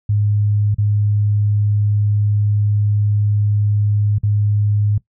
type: tone with dropouts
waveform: sine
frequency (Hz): 103.83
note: G#2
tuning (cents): 0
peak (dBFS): -13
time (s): 0.09-4.98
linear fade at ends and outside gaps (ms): 5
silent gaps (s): 0.745-0.783 / 4.184-4.233
effects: noise-tail reverb RT60 0.1 s tail -18 dB re dry